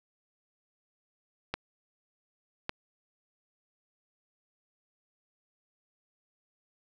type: clicks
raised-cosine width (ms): 0.3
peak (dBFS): -15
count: 2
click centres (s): 1.54 / 2.694
effects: none

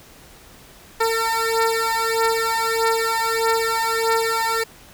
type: beating tone pair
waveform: 15% pulse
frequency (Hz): 451.8 / 453.4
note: A4 / A#4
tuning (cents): +46 / -48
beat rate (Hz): 1.6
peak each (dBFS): -15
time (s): 1-4.64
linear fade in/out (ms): 10
effects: pink hiss -46 dBFS RMS until 4.93 s

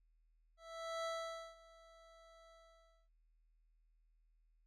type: tone with ADSR envelope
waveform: 25% pulse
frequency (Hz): 659.3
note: E5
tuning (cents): 0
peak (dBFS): -35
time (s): 0.57-3.09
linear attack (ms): 480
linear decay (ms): 500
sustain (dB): -22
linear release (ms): 590
effects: added 40 Hz sine -70 dBFS peak until 4.66 s + low-pass 6000 Hz 12 dB/octave

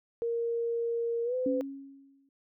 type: tone with pitch glide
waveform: sine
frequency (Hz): 466.2 to 508.4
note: A#4 to C5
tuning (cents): 0 to -50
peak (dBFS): -28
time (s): 0.22-1.61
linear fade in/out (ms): 0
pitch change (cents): +150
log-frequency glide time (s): 1.24-1.35
type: tone with exponential decay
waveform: sine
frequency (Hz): 274.7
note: C#4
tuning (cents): -16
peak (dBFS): -26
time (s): 1.46-2.29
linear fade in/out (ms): 2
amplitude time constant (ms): 180
effects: none

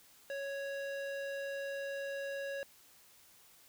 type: tone with band-pass filter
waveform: square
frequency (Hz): 554.4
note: C#5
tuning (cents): 0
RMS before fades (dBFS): -40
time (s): 0.3-2.63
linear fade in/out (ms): 0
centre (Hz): 1300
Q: 0.7
effects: white hiss -62 dBFS RMS until 3.68 s

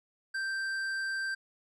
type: tone with tanh clipping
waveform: triangle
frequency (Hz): 1568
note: G6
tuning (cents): 0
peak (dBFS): -33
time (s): 0.34-1.35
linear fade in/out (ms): 10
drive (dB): 14
effects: none

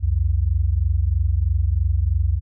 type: tone pair together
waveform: sine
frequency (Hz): 64.2 / 87.3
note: C2 / F2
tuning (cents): -32 / 0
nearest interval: perfect fourth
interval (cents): 532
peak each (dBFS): -19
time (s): 0-2.41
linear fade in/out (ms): 50
effects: none

